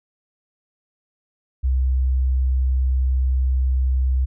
sine tone, 64.8 Hz, C2, 16 cents flat, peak -15 dBFS, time 1.63-4.26 s, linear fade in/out 20 ms, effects tanh soft clip ceiling -11 dBFS

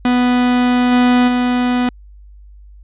45% pulse tone with level steps, 247.3 Hz, B3, 3 cents sharp, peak -11 / -9 / -13 dBFS, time 0.05-1.89 s, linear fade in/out 2 ms, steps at 0.91 / 1.27 s, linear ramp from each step 20 ms, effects added 50 Hz sine -37 dBFS peak until 2.83 s + resampled to 8000 Hz

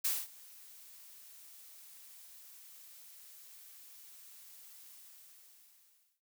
blue noise with ADSR envelope, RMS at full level -31 dBFS, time 0.04-6.21 s, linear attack 10 ms, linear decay 220 ms, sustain -24 dB, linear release 1300 ms, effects noise-tail reverb RT60 0.1 s tail -21 dB re dry

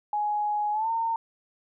sine tone with pitch glide, 836 to 911.7 Hz, G#5 to A#5, +11 to -39 cents, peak -24 dBFS, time 0.13-1.16 s, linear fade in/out 2 ms, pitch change +150 cents, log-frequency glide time 0.72-0.9 s, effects none

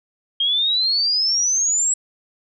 sine exponential sweep, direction up, 3203 to 7800 Hz, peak -16 dBFS, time 0.4-1.94 s, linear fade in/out 5 ms, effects none

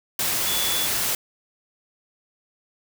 sine tone in noise, 3438 Hz, A7, 41 cents flat, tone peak -27 dBFS, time 0.47-0.86 s, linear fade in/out 2 ms, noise white, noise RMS -24 dBFS, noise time 0.19-1.15 s, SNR -6 dB, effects none

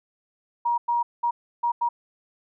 sine tone bursts at uneven times, 949 Hz, A#5, 31 cents sharp, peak -20 dBFS, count 5, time 0.65-0.78 / 0.88-1.03 / 1.23-1.31 / 1.63-1.72 / 1.81-1.89 s, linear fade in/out 10 ms, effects none

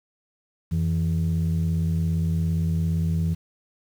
sine tone pair together, 87.37 / 164.81 Hz, F2 / E3, +1 / 0 cents, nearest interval major seventh, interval 1099 cents, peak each -22 / -21 dBFS, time 0.71-3.35 s, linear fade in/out 20 ms, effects tanh soft clip ceiling -17 dBFS + 8-bit

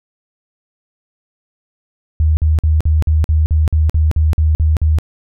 sine tone bursts, 77.78 Hz, D#2, in tune, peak -9 dBFS, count 13, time 2.2-4.986 s, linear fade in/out 0 ms, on 170 ms, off 48 ms, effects none

